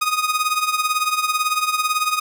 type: tone with tremolo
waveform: sawtooth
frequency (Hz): 1244.5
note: D#6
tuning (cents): 0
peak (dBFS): -11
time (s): 0.01-2.2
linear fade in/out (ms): 10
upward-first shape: triangle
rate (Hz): 18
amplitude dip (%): 80
effects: none